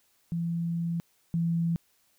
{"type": "tone pair in turn", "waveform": "sine", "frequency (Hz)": [168.8, 167.73], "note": ["E3", "E3"], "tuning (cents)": [41, 30], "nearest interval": "unison", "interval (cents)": 11, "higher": "first", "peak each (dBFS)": [-27, -24], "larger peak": "second", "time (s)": [[0.32, 1], [1.34, 1.76]], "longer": "first", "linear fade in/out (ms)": 0, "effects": ["white hiss -68 dBFS RMS until 2.18 s"]}